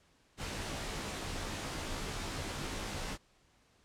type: noise with comb filter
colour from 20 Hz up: pink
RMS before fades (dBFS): -39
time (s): 0.37-3.18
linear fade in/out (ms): 50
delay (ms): 17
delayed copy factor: -0.7
effects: pink hiss -68 dBFS RMS until 3.84 s + low-pass 8000 Hz 12 dB/octave